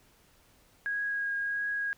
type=tone with vibrato; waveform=sine; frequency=1642 Hz; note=G#6; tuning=20 cents flat; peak=-29 dBFS; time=0.86-1.93 s; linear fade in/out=0 ms; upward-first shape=triangle; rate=1.5 Hz; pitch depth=15 cents each way; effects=pink hiss -63 dBFS RMS until 1.97 s